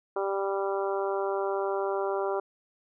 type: harmonic tone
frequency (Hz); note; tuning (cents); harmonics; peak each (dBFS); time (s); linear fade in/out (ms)
196.3; G3; +3; 2 / 3 / 4 / 5 / 6 / 7; -29 / -33 / -35 / -37 / -39 / -40; 0.16-2.4; 5
effects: none

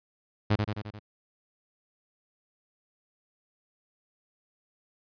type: tone with echo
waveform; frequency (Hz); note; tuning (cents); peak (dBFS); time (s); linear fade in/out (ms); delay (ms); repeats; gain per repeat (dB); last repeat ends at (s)
sawtooth; 105.7; G#2; +31; -17; 0.5-0.56; 10; 87; 5; -4; 0.995
effects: resampled to 11025 Hz

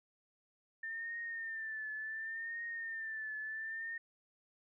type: tone with vibrato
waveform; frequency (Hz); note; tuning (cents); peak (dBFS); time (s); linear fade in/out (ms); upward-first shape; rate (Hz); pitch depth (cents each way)
sine; 1794; A6; +33; -39; 0.83-3.98; 5; triangle; 0.69; 69
effects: none

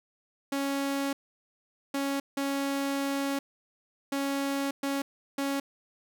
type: tone bursts at uneven times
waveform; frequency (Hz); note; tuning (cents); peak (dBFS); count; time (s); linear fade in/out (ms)
sawtooth; 277.2; C#4; 0; -24; 6; 0.52-1.13 / 1.94-2.2 / 2.37-3.39 / 4.12-4.71 / 4.83-5.02 / 5.38-5.6; 5
effects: none

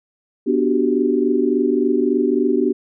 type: chord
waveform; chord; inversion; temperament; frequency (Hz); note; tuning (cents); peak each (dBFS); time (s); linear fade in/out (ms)
sine; G major seventh; first; equal with one note detuned; 246.9 / 293.7 / 368.5 / 392; B3 / D4 / F#4 / G4; 0 / 0 / -7 / 0; -20; 0.46-2.73; 20
effects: none

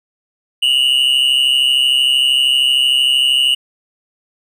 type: tone pair together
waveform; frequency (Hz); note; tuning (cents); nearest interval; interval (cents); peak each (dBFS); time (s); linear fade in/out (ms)
triangle; 2827 / 2960; F7 / F#7; +20 / 0; minor second; 80; -12; 0.62-3.55; 10
effects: none

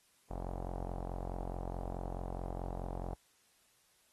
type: tone with low-pass filter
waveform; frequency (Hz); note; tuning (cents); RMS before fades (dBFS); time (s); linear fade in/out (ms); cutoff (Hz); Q
sawtooth; 44.68; F1; +40; -41; 0.3-3.15; 10; 770; 3.2
effects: white hiss -70 dBFS RMS until 4.12 s + AAC 32 kbps

